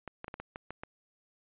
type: clicks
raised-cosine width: 0.5 ms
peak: -25 dBFS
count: 8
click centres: 0.077 / 0.244 / 0.281 / 0.341 / 0.4 / 0.559 / 0.706 / 0.835 s
effects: resampled to 8000 Hz